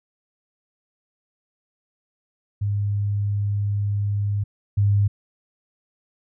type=tone pair in turn; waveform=sine; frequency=102 / 101.48 Hz; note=G#2 / G#2; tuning=-31 / -40 cents; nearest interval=unison; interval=9 cents; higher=first; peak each=-20 / -15 dBFS; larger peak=second; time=2.61-4.44 / 4.77-5.08 s; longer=first; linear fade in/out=10 ms; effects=none